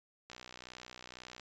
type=click train; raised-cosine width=0.2 ms; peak=-30 dBFS; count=69; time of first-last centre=0.3-1.397 s; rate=62 Hz; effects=resampled to 16000 Hz